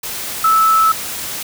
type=tone in noise; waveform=sine; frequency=1309 Hz; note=E6; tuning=13 cents flat; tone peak=-9 dBFS; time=0.44-0.92 s; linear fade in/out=5 ms; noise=white; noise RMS=-25 dBFS; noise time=0.03-1.43 s; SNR=+13 dB; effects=none